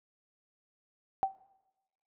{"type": "tone with exponential decay", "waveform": "sine", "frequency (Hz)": 772, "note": "G5", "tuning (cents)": -27, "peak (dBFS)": -21, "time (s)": [1.23, 1.35], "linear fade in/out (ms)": 0, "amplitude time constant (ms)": 26, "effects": ["noise-tail reverb RT60 1.0 s tail -21 dB re dry"]}